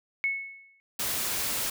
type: tone with exponential decay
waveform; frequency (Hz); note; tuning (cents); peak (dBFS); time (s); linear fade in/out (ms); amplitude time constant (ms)
sine; 2200; C#7; -14; -22; 0.24-0.8; 0; 120
type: noise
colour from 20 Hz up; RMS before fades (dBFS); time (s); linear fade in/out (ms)
white; -30; 0.99-1.7; 5
effects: none